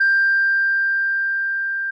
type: tone with level ramp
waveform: sine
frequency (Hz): 1585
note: G6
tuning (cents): +19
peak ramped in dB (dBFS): -11 to -21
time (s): 0-1.91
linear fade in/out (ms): 10
effects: tanh soft clip ceiling -10 dBFS